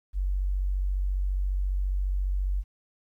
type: tone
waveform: sine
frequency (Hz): 47.3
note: F#1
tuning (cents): +39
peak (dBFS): -24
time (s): 0.13-2.64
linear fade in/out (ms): 50
effects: 11-bit